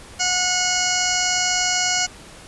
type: harmonic tone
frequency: 728 Hz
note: F#5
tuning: 28 cents flat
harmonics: 1 / 2 / 3 / 4 / 6 / 7 / 8 / 9 / 10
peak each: -27 / -27 / -27 / -27 / -27 / -27 / -27 / -27 / -27 dBFS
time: 0.19-2.07 s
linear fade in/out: 20 ms
effects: pink hiss -42 dBFS RMS until 2.47 s + resampled to 24000 Hz